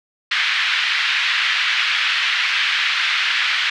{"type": "band-pass noise", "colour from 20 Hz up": "pink", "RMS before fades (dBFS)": -19, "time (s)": [0.31, 3.7], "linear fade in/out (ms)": 5, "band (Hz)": [1600, 3700], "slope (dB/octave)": 24, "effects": []}